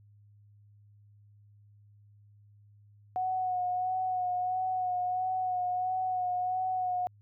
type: tone with vibrato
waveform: sine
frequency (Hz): 735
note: F#5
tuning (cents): -12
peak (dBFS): -28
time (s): 3.16-7.07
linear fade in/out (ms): 0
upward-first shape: sine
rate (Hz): 1.5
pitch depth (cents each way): 27
effects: added 103 Hz sine -56 dBFS peak until 7.21 s